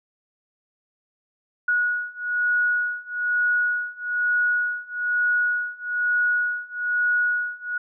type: beating tone pair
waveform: sine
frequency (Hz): 1457 / 1458.1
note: F#6 / F#6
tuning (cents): -27 / -26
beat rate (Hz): 1.1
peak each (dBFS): -24 / -23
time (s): 1.68-7.78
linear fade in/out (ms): 5
effects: none